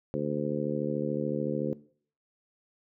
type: harmonic tone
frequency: 73.7 Hz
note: D2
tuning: 7 cents sharp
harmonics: 2 / 3 / 4 / 5 / 6 / 7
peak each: -35 / -35 / -35 / -35 / -35 / -35 dBFS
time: 0.14-1.73 s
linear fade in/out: 0 ms
effects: noise-tail reverb RT60 0.5 s tail -19 dB re dry